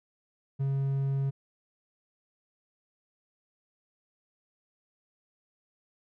triangle tone, 136.9 Hz, C#3, 21 cents flat, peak -24 dBFS, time 0.59-1.31 s, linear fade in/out 20 ms, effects none

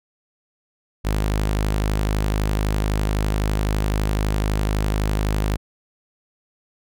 sawtooth tone, 51.91 Hz, G#1, in tune, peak -15 dBFS, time 1.04-5.57 s, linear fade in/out 20 ms, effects none

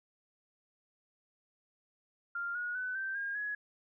sine tone with pitch steps, 1396 / 1448.6 / 1503.1 / 1559.7 / 1618.5 / 1679.4 Hz, F6 / F#6 / F#6 / G6 / G#6 / G#6, -1 / -37 / +27 / -9 / -45 / +19 cents, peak -34 dBFS, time 2.35-3.55 s, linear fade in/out 5 ms, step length 200 ms, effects none

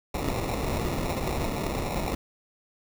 pink noise with sample-and-hold, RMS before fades -29 dBFS, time 0.14-2.15 s, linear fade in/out 5 ms, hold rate 1575 Hz, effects none

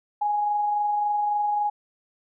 sine tone with amplitude modulation, 830.6 Hz, G#5, in tune, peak -20 dBFS, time 0.21-1.7 s, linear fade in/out 10 ms, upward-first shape sine, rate 23.6 Hz, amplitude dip 25%, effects none

